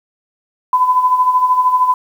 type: tone with tremolo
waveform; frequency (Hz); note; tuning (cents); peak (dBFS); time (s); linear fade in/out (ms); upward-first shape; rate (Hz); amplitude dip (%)
sine; 1007; B5; +33; -7; 0.73-1.94; 2; sine; 13; 60
effects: 7-bit